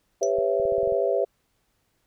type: chord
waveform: sine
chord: C# half-diminished seventh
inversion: second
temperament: just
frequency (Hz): 399.1 / 498.9 / 554.4 / 665.2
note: G4 / B4 / C#5 / E5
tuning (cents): +31 / +17 / 0 / +16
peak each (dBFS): -26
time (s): 0.21-1.25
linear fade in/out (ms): 10
type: tone with exponential decay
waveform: sine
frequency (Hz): 5920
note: F#8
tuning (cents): 0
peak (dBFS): -26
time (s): 0.23-0.32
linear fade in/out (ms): 0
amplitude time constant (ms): 18
type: clicks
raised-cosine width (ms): 5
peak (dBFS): -31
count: 8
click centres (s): 0.386 / 0.599 / 0.654 / 0.723 / 0.782 / 0.831 / 0.875 / 0.923
effects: pink hiss -71 dBFS RMS until 2.06 s